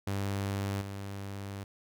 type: tone with level steps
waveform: sawtooth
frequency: 99.1 Hz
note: G2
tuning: 19 cents sharp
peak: -27 / -34 dBFS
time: 0.07-1.64 s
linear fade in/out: 5 ms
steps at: 0.81 s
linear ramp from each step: 5 ms
effects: none